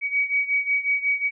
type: beating tone pair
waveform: sine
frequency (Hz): 2262 / 2267.5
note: C#7 / C#7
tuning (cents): +34 / +39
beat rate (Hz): 5.5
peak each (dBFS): -22 / -25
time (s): 0.01-1.31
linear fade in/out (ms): 50
effects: none